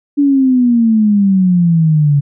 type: exponential sweep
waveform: sine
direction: down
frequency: 290 to 140.7 Hz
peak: -7 dBFS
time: 0.17-2.21 s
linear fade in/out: 20 ms
effects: none